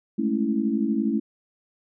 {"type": "chord", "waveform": "sine", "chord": "A major seventh", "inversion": "third", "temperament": "equal", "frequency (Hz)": [207.7, 220, 277.2, 329.6], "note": ["G#3", "A3", "C#4", "E4"], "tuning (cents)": [0, 0, 0, 0], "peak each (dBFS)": [-29, -24, -27, -28], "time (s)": [0.18, 1.2], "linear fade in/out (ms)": 10, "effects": []}